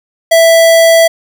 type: tone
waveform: square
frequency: 660 Hz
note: E5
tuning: 2 cents sharp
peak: -4 dBFS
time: 0.31-1.08 s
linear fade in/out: 10 ms
effects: none